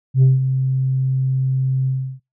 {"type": "tone with ADSR envelope", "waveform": "sine", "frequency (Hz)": 131.7, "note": "C3", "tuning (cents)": 12, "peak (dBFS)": -5, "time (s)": [0.14, 2.2], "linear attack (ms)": 83, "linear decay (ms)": 170, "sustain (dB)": -10, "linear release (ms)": 330, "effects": ["noise-tail reverb RT60 0.2 s tail -24 dB re dry", "tanh soft clip ceiling -7 dBFS"]}